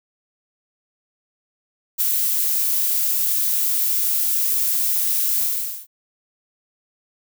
violet noise with ADSR envelope, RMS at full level -17 dBFS, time 1.98-5.87 s, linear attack 30 ms, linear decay 6 ms, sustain -3 dB, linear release 450 ms, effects none

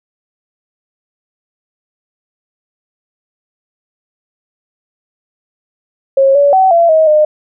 sine tone with pitch steps, 542 / 570 / 759 / 678 / 634 / 609 Hz, C#5 / C#5 / F#5 / E5 / D#5 / D#5, -39 / +48 / +44 / +49 / +32 / -37 cents, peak -5 dBFS, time 6.17-7.25 s, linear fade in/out 5 ms, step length 180 ms, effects none

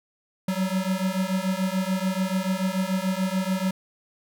square beating tone pair, 185 / 191.9 Hz, F#3 / G3, 0 / -37 cents, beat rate 6.9 Hz, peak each -27 dBFS, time 0.48-3.71 s, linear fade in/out 5 ms, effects none

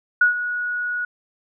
sine tone with ADSR envelope, 1459 Hz, F#6, 25 cents flat, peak -10 dBFS, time 0.21-1.05 s, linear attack 5 ms, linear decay 120 ms, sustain -12 dB, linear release 4 ms, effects none

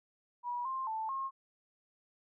sine tone with pitch steps, 969 / 1055 / 881 / 1075 Hz, B5 / C6 / A5 / C6, -33 / +14 / +2 / +47 cents, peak -34 dBFS, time 0.43-1.31 s, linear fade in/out 50 ms, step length 220 ms, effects none

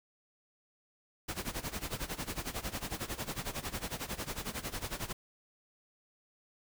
pink noise with tremolo, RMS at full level -36 dBFS, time 1.28-5.13 s, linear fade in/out 10 ms, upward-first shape sine, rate 11 Hz, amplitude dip 85%, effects none

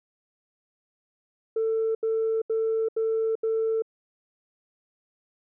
sine tone bursts, 445.9 Hz, A4, 23 cents sharp, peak -21 dBFS, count 5, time 1.56-3.822 s, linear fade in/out 5 ms, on 390 ms, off 78 ms, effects tanh soft clip ceiling -19 dBFS

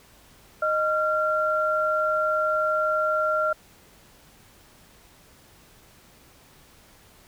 sine tone pair together, 620 / 1375.9 Hz, D#5 / F6, -6 / -26 cents, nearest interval octave + major second, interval 1380 cents, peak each -24 / -23 dBFS, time 0.62-3.53 s, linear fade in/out 5 ms, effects pink hiss -54 dBFS RMS until 7.27 s

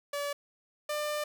sawtooth tone pair in turn, 574 / 597.1 Hz, D5 / D5, -40 / +29 cents, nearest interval minor second, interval 69 cents, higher second, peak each -28 / -27 dBFS, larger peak second, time 0.13-0.33 / 0.89-1.24 s, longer second, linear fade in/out 5 ms, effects none

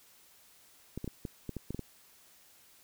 clicks, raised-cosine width 3 ms, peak -24 dBFS, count 9, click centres 0.976 / 1.044 / 1.077 / 1.252 / 1.493 / 1.567 / 1.706 / 1.746 / 1.793 s, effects white hiss -61 dBFS RMS until 2.83 s

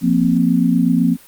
sine chord, F suspended fourth, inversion none, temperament equal with one note detuned, 174.61 / 233.1 / 260.9 Hz, F3 / Bb3 / C4, 0 / 0 / -5 cents, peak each -16 dBFS, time 0.01-1.17 s, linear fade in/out 50 ms, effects white hiss -45 dBFS RMS until 1.27 s + Opus 48 kbps

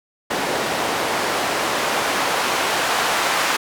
white noise with band-pass filter sweep, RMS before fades -21 dBFS, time 0.3-3.57 s, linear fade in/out 10 ms, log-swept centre 500 to 1000 Hz, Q 0.71, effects none

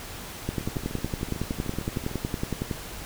two click trains, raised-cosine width 3 ms, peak -14 / -23 dBFS, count 25 / 21, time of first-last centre 0.49-2.712 / 0.61-2.114 s, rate 10.8 / 13.3 Hz, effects pink hiss -39 dBFS RMS until 3.05 s

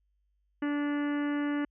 harmonic tone, 290.7 Hz, D4, 18 cents flat, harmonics 1 / 2 / 3 / 4 / 5 / 6 / 7 / 8 / 9 / 10, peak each -28 / -42 / -45 / -44 / -44 / -43 / -47 / -56 / -57 / -53 dBFS, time 0.62-1.65 s, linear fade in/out 5 ms, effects added 50 Hz sine -70 dBFS peak until 1.7 s

